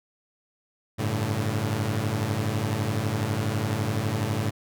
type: chord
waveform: sawtooth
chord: G suspended second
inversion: none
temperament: equal with one note detuned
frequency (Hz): 98 / 110 / 143.06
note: G2 / A2 / D3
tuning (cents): 0 / 0 / -45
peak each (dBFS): -26 / -23 / -28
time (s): 0.98-4.51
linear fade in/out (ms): 20
effects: none